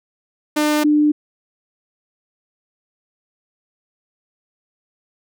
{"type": "tone pair in turn", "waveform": ["sawtooth", "sine"], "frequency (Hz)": [300.7, 298.8], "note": ["D4", "D4"], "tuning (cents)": [41, 30], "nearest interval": "unison", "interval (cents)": 11, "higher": "first", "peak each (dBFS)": -11, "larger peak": "neither", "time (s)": [[0.56, 0.84], [0.84, 1.12]], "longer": "neither", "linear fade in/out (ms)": 10, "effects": []}